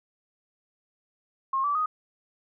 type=tone with pitch steps; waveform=sine; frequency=1073 / 1156.7 / 1246.9 Hz; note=C6 / D6 / D#6; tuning=+43 / -27 / +3 cents; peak=-23 dBFS; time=1.53-1.86 s; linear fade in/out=5 ms; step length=110 ms; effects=none